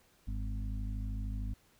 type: harmonic tone with a mistuned harmonic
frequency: 51.4 Hz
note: G#1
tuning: 17 cents flat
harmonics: 1 / 2 / 4 / 5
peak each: -35 / -41 / -47 / -49 dBFS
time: 0.27-1.54 s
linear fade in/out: 10 ms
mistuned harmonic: 1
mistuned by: -58 cents
effects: pink hiss -67 dBFS RMS until 1.79 s